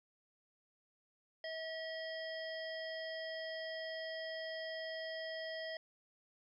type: harmonic tone with a mistuned harmonic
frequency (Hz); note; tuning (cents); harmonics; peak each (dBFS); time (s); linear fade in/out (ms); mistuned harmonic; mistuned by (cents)
643; E5; -43; 1 / 3 / 5 / 7 / 8; -43 / -46 / -51 / -60 / -51; 1.44-5.77; 2; 8; -19
effects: 13-bit